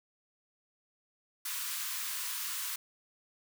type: high-pass noise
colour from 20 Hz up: white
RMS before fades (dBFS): -37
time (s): 1.45-2.76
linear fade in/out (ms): 5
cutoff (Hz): 950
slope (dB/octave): 96
effects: none